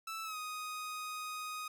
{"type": "tone with pitch glide", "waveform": "sawtooth", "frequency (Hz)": [1318.5, 1247.4], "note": ["E6", "D#6"], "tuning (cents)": [0, 4], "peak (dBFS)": -36, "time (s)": [0.07, 1.68], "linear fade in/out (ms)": 5, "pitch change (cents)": -96, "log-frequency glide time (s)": [0.24, 0.37], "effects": []}